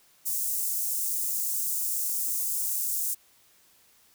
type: high-pass noise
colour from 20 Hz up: white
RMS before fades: -29 dBFS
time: 0.25-3.15 s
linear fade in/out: 20 ms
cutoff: 6900 Hz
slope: 24 dB/octave
effects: white hiss -61 dBFS RMS until 4.14 s